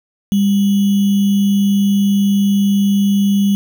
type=tone with sample-and-hold; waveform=sine; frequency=199.9 Hz; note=G3; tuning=34 cents sharp; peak=-10 dBFS; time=0.32-3.55 s; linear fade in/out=0 ms; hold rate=3150 Hz; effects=none